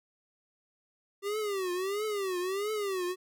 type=tone with vibrato; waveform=square; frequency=392 Hz; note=G4; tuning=in tune; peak=-31 dBFS; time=1.22-3.16 s; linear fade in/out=50 ms; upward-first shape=triangle; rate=1.5 Hz; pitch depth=190 cents each way; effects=none